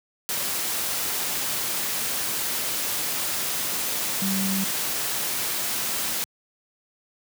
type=tone in noise; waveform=sine; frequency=193.5 Hz; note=G3; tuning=22 cents flat; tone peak=-24 dBFS; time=4.22-4.64 s; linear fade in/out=0 ms; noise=white; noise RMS=-27 dBFS; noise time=0.29-6.24 s; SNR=0 dB; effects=high-pass 100 Hz 12 dB/octave

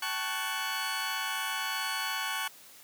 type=tone cluster; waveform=20% pulse; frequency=773 / 877 / 1112 / 1483 Hz; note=G5 / A5 / C#6 / F#6; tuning=-24 / -6 / +5 / +4 cents; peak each=-37 / -33 / -31 / -30 dBFS; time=0.02-2.48 s; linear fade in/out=5 ms; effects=white hiss -53 dBFS RMS until 2.83 s + high-pass 150 Hz 12 dB/octave

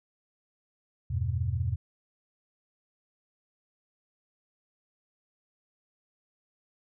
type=chord; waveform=sine; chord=E minor; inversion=none; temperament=equal; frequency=82.41 / 98 / 123.47 Hz; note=E2 / G2 / B2; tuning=0 / 0 / 0 cents; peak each=-31 dBFS; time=1.1-1.76 s; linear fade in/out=10 ms; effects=none

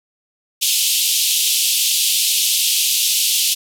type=band-pass noise; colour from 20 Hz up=pink; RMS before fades=-17 dBFS; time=0.61-3.55 s; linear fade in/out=20 ms; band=2800 to 15000 Hz; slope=48 dB/octave; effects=none

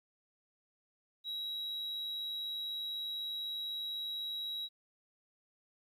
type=tone; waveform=sine; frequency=3864 Hz; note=B7; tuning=39 cents flat; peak=-34 dBFS; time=1.24-4.69 s; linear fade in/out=50 ms; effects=tanh soft clip ceiling -36 dBFS + 12-bit

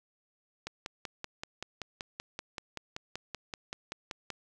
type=click train; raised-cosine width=0.2 ms; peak=-20 dBFS; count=20; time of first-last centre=0.67-4.303 s; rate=5.23 Hz; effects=none

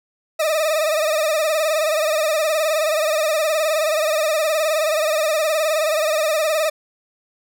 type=tone with vibrato; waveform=40% pulse; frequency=622.3 Hz; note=D#5; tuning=in tune; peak=-16 dBFS; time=0.39-6.7 s; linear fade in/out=10 ms; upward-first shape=sine; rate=19 Hz; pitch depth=80 cents each way; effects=none

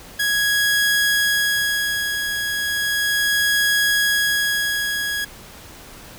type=tone with tremolo; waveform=sawtooth; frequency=1661.2 Hz; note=G#6; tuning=in tune; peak=-12 dBFS; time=0.19-5.25 s; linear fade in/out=10 ms; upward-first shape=sine; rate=0.35 Hz; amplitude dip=50%; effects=pink hiss -41 dBFS RMS until 6.18 s

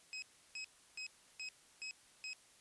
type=tone bursts; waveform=25% pulse; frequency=2549 Hz; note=D#7; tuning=41 cents sharp; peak=-39 dBFS; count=6; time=0.13-2.332 s; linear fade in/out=0 ms; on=92 ms; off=330 ms; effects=white hiss -65 dBFS RMS until 2.6 s + resampled to 24000 Hz

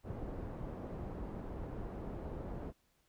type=low-pass noise; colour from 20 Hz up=pink; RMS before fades=-43 dBFS; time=0.03-2.73 s; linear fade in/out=50 ms; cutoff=680 Hz; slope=12 dB/octave; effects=pink hiss -75 dBFS RMS until 3.08 s

